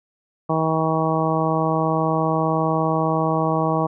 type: harmonic tone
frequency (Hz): 159.7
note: D#3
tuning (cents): +45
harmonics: 1 / 2 / 3 / 4 / 5 / 6 / 7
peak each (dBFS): -23 / -25 / -26 / -25 / -26 / -28 / -26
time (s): 0.49-3.87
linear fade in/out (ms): 10
effects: none